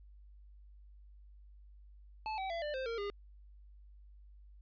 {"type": "tone with pitch steps", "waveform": "square", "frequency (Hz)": [870, 766.2, 674.7, 594.2, 523.3, 460.9, 405.9], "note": ["A5", "G5", "E5", "D5", "C5", "A#4", "G#4"], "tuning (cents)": [-20, -40, 40, 20, 0, -20, -40], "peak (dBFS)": -37, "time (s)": [2.26, 3.1], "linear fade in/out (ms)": 0, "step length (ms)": 120, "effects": ["added 50 Hz sine -54 dBFS peak until 4.61 s", "resampled to 11025 Hz"]}